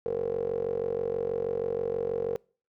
15% pulse tone with band-pass filter, 46.25 Hz, F#1, in tune, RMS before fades -30 dBFS, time 0.06-2.36 s, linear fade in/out 0 ms, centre 470 Hz, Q 9.7, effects noise-tail reverb RT60 0.4 s tail -25 dB re dry

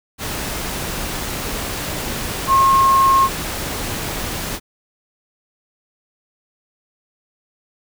sine tone in noise, 1076 Hz, C6, 48 cents sharp, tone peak -10 dBFS, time 2.47-3.29 s, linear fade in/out 50 ms, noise pink, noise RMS -25 dBFS, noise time 0.18-4.6 s, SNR +12 dB, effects none

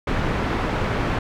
pink low-pass noise, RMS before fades -23 dBFS, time 0.07-1.19 s, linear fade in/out 5 ms, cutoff 2000 Hz, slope 12 dB/octave, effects none

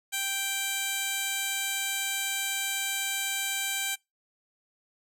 15% pulse tone with band-pass filter, 784 Hz, G5, in tune, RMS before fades -31 dBFS, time 0.12-3.96 s, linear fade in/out 20 ms, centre 9300 Hz, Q 0.52, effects noise-tail reverb RT60 0.2 s tail -24 dB re dry

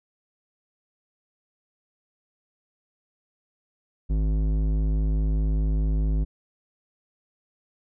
square tone with low-pass filter, 52.4 Hz, G#1, 16 cents sharp, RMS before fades -23 dBFS, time 4.09-6.25 s, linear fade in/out 20 ms, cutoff 260 Hz, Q 0.74, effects none

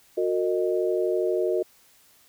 sine tone cluster, 365.2 / 457.6 / 618 Hz, F#4 / A#4 / D#5, -23 / -32 / -12 cents, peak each -24 / -27 / -28 dBFS, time 0.17-1.63 s, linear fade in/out 10 ms, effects white hiss -58 dBFS RMS until 2.28 s

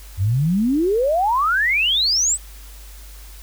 sine exponential sweep, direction up, 87.31 to 8372 Hz, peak -15 dBFS, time 0.17-2.38 s, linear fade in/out 50 ms, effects added 50 Hz sine -37 dBFS peak until 3.42 s + white hiss -45 dBFS RMS until 3.42 s

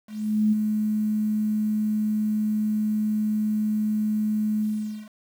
sine tone with ADSR envelope, 213.6 Hz, G#3, 49 cents sharp, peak -16 dBFS, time 0.07-5.1 s, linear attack 450 ms, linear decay 19 ms, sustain -5 dB, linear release 480 ms, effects 8-bit

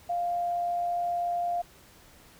sine tone with amplitude modulation, 698.5 Hz, F5, in tune, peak -25 dBFS, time 0.09-1.62 s, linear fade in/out 10 ms, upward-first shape sine, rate 98.5 Hz, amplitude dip 25%, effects pink hiss -55 dBFS RMS until 2.39 s

